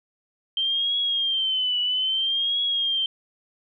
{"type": "tone with vibrato", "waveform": "sine", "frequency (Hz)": 3136, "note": "G7", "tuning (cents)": 0, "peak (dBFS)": -21, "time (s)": [0.57, 3.06], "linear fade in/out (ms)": 2, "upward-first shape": "triangle", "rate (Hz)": 0.61, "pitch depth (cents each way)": 110, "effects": []}